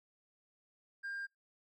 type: tone with hard clipping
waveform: triangle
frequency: 1601 Hz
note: G6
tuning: 36 cents sharp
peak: -38 dBFS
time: 1.03-1.27 s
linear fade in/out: 20 ms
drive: 1 dB
effects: noise-tail reverb RT60 0.2 s tail -25 dB re dry